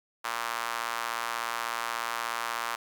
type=tone with high-pass filter; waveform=sawtooth; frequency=116.54 Hz; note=A#2; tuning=in tune; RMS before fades=-33 dBFS; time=0.24-2.76 s; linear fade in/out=10 ms; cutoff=1100 Hz; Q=2.1; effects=none